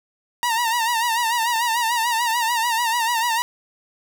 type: tone with vibrato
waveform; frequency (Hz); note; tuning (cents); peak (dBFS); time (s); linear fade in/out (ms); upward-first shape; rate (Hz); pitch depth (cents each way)
sawtooth; 932.3; A#5; 0; -15; 0.43-3.42; 0; sine; 6.8; 81
effects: none